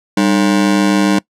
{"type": "ring-modulated tone", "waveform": "40% pulse", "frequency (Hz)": 250.2, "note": "B3", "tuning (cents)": 23, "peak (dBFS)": -6, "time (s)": [0.17, 1.19], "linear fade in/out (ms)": 5, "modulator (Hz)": 53.6, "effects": ["noise-tail reverb RT60 0.1 s tail -23 dB re dry", "low-pass 9000 Hz 12 dB/octave"]}